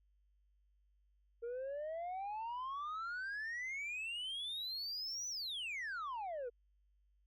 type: exponential two-way sweep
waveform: sine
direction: up then down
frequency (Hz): 460 to 6030 to 460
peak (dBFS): -37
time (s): 1.42-6.5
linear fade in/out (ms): 20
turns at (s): 5.28
effects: tanh soft clip ceiling -39 dBFS + added 50 Hz sine -70 dBFS peak until 7.26 s